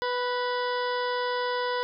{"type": "harmonic tone with a mistuned harmonic", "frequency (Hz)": 493.9, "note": "B4", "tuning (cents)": 0, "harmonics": [1, 2, 3, 4, 6, 7, 8, 9, 10], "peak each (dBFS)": [-29, -30, -35, -38, -43, -41, -45, -48, -43], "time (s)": [0.02, 1.83], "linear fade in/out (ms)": 0, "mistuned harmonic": 4, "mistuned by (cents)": -19, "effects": []}